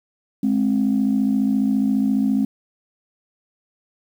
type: tone pair together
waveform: sine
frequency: 210 / 264.6 Hz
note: G#3 / C4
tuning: +19 / +20 cents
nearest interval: major third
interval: 401 cents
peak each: -18 dBFS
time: 0.43-2.45 s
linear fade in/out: 5 ms
effects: tanh soft clip ceiling -10 dBFS + 8-bit